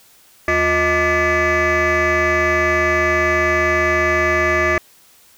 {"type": "tone with frequency modulation", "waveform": "sine", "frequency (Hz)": 1180, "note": "D6", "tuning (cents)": 8, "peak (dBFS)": -11, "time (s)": [0.48, 4.78], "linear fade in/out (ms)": 2, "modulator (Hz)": 275, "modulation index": 3.7, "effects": ["tanh soft clip ceiling -12 dBFS", "white hiss -50 dBFS RMS until 5.37 s"]}